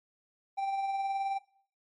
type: tone with tremolo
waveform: triangle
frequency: 784 Hz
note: G5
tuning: in tune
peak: -26 dBFS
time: 0.57-1.39 s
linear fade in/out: 20 ms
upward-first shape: sine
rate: 19 Hz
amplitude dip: 35%
effects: noise-tail reverb RT60 0.5 s tail -18 dB re dry + MP3 48 kbps